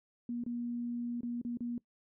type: tone with dropouts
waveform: sine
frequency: 239.1 Hz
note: A#3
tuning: 44 cents sharp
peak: -34 dBFS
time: 0.29-1.78 s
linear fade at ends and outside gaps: 2 ms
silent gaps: 0.438-0.463 / 1.208-1.232 / 1.415-1.449 / 1.572-1.606 s
effects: noise-tail reverb RT60 0.1 s tail -21 dB re dry